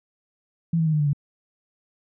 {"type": "tone with pitch steps", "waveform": "sine", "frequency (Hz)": [166.5, 161.48, 156.61, 151.89, 147.31, 142.87], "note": ["E3", "E3", "D#3", "D#3", "D3", "D3"], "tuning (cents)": [18, -35, 12, -41, 6, -47], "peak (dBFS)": -18, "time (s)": [0.73, 1.132], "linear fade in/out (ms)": 5, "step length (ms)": 67, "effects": []}